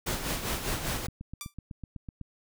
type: noise with tremolo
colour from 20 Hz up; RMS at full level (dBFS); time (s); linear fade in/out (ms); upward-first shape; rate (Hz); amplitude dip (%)
pink; -30; 0.06-1.07; 10; sine; 5; 55
type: click train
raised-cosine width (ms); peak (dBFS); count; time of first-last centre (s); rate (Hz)
5; -27; 11; 0.96-2.213; 7.98
type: tone with exponential decay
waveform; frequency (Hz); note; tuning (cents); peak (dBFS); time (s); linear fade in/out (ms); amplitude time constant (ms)
5% pulse; 1174.7; D6; 0; -21; 1.41-1.54; 1; 27
effects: none